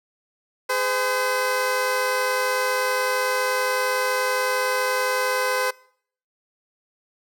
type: tone pair together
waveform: 15% pulse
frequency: 414.3 / 510 Hz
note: G#4 / C5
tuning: -4 / -44 cents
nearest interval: major third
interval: 360 cents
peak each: -23 / -15 dBFS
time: 0.69-5.71 s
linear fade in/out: 10 ms
effects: noise-tail reverb RT60 0.6 s tail -23 dB re dry